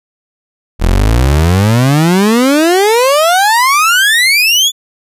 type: exponential sweep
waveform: 30% pulse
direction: up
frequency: 38.99 to 3520 Hz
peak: -4 dBFS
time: 0.79-4.72 s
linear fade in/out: 50 ms
effects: resampled to 32000 Hz